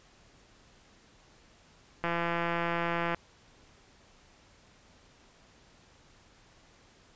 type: click train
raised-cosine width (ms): 0.5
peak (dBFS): -16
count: 189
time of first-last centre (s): 2.04-3.146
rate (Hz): 170
effects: pink hiss -60 dBFS RMS until 7.15 s + resampled to 16000 Hz